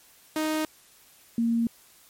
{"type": "tone pair in turn", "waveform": ["sawtooth", "sine"], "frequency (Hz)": [311.1, 231.7], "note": ["D#4", "A#3"], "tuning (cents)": [0, -10], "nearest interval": "perfect fourth", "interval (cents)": 510, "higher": "first", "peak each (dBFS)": -21, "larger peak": "neither", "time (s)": [[0.36, 0.65], [1.38, 1.67]], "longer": "neither", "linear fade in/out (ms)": 2, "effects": ["white hiss -56 dBFS RMS until 2.09 s", "MP3 64 kbps"]}